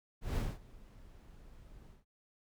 brown noise with ADSR envelope, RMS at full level -31 dBFS, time 0.21-2.05 s, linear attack 150 ms, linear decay 220 ms, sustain -24 dB, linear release 140 ms, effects none

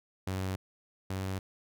sawtooth tone pair in turn, 94.4 / 95.22 Hz, F#2 / G2, +35 / -50 cents, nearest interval unison, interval 15 cents, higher second, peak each -28 / -29 dBFS, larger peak first, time 0.27-0.56 / 1.1-1.39 s, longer neither, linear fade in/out 5 ms, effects none

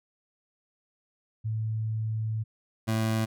sine / 25% pulse tone pair in turn, 110 / 110.96 Hz, A2 / A2, 0 / +15 cents, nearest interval unison, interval 15 cents, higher second, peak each -27 / -21 dBFS, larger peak second, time 1.44-2.44 / 2.87-3.26 s, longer first, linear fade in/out 20 ms, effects none

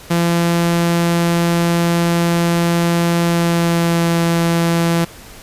sawtooth tone with pitch glide, 170.4 to 168.44 Hz, F3 to E3, -42 to +38 cents, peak -9 dBFS, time 0.1-5.05 s, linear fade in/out 10 ms, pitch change -20 cents, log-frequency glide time 3.21-4.16 s, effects pink hiss -38 dBFS RMS until 5.42 s + resampled to 32000 Hz

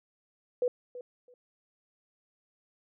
sine tone with echo, 493.9 Hz, B4, in tune, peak -24 dBFS, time 0.62-0.68 s, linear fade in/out 2 ms, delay 330 ms, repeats 2, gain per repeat -15 dB, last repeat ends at 1.34 s, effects none

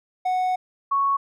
triangle / sine tone pair in turn, 738 / 1108.5 Hz, F#5 / C#6, -5 / 0 cents, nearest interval perfect fifth, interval 705 cents, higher second, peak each -18 / -18 dBFS, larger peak neither, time 0.25-0.56 / 0.91-1.17 s, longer first, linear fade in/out 10 ms, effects none

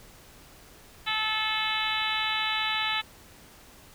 harmonic tone, 434.7 Hz, A4, 21 cents flat, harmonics 2 / 3 / 4 / 5 / 6 / 7 / 8 / 9, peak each -34 / -34 / -34 / -34 / -34 / -34 / -34 / -34 dBFS, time 1.06-3.02 s, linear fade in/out 20 ms, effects pink hiss -52 dBFS RMS until 3.94 s

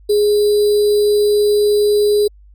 sine tone with sample-and-hold, 415.3 Hz, G#4, in tune, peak -10 dBFS, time 0.09-2.28 s, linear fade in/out 10 ms, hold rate 4410 Hz, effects added 50 Hz sine -41 dBFS peak until 2.54 s + AAC 64 kbps

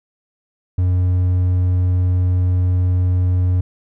triangle tone, 90.6 Hz, F#2, 36 cents flat, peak -11 dBFS, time 0.78-3.61 s, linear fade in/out 5 ms, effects none

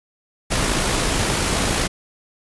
pink noise with amplitude modulation, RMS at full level -19 dBFS, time 0.5-1.88 s, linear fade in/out 20 ms, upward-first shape sine, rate 56.4 Hz, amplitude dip 25%, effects resampled to 24000 Hz

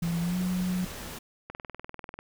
sine tone with pitch glide, 169.2 to 182.39 Hz, E3 to F#3, +45 to -25 cents, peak -26 dBFS, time 0.02-0.85 s, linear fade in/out 5 ms, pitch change +130 cents, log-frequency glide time 0.2-0.38 s
pink noise, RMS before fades -40 dBFS, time 0.02-1.19 s, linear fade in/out 10 ms
click train, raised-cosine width 0.5 ms, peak -24 dBFS, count 15, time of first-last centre 1.5-2.19 s, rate 20.3 Hz
effects none

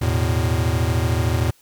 square chord, E suspended fourth, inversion none, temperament equal, 82.41 / 110 / 123.47 Hz, E2 / A2 / B2, 0 / 0 / 0 cents, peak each -22 / -22 / -25 dBFS, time 0.01-1.51 s, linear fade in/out 10 ms, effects white hiss -56 dBFS RMS until 1.61 s

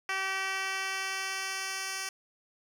10% pulse tone with band-pass filter sweep, 384.2 Hz, G4, 35 cents flat, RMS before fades -34 dBFS, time 0.09-2.09 s, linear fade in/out 2 ms, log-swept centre 2400 to 5700 Hz, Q 0.8, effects 9-bit

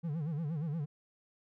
triangle tone with vibrato, 155.8 Hz, D#3, 3 cents sharp, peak -31 dBFS, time 0.03-0.86 s, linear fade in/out 20 ms, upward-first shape sine, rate 8.5 Hz, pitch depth 160 cents each way, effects none

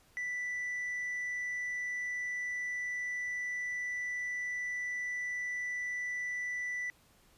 triangle tone with hard clipping, 1975.5 Hz, B6, in tune, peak -33 dBFS, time 0.17-6.9 s, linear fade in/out 0 ms, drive 1 dB, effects pink hiss -65 dBFS RMS until 7.37 s + resampled to 32000 Hz

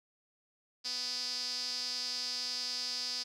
sawtooth tone with band-pass filter, 249.4 Hz, B3, 17 cents sharp, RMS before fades -37 dBFS, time 0.84-3.24 s, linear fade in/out 20 ms, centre 4900 Hz, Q 9.7, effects none

